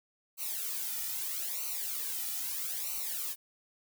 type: noise with flanger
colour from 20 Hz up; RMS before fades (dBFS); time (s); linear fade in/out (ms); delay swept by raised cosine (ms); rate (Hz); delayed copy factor
blue; -36; 0.37-3.36; 50; 0.58 to 1.88; 0.78; -0.95
effects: none